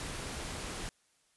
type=noise; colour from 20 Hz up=pink; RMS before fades=-40 dBFS; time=0-0.89 s; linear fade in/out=0 ms; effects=white hiss -71 dBFS RMS until 1.36 s + resampled to 24000 Hz